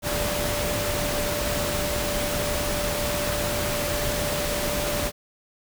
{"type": "tone in noise", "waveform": "sine", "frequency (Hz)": 587.3, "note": "D5", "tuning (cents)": 0, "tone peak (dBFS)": -29, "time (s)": [0.02, 5.12], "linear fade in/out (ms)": 50, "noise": "pink", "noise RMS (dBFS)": -27, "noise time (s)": [0.02, 5.12], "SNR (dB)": -5, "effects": []}